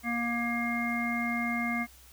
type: harmonic tone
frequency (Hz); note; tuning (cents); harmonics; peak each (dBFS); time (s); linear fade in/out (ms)
236.3; A#3; +24; 1 / 3 / 5 / 7 / 9; -31 / -37 / -39 / -41 / -32; 0.03-1.87; 50
effects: added 63 Hz sine -56 dBFS peak until 2.12 s + white hiss -56 dBFS RMS until 2.12 s